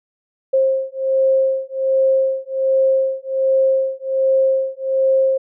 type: beating tone pair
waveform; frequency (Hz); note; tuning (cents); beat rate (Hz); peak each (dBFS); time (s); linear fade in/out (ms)
sine; 531 / 532.3; C5 / C5; +25 / +30; 1.3; -17; 0.53-5.38; 10
effects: none